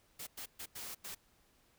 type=noise bursts at uneven times; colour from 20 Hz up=white; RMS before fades=-45 dBFS; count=5; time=0.19-0.27 / 0.37-0.46 / 0.59-0.66 / 0.75-0.95 / 1.04-1.15 s; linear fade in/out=10 ms; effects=pink hiss -70 dBFS RMS until 1.78 s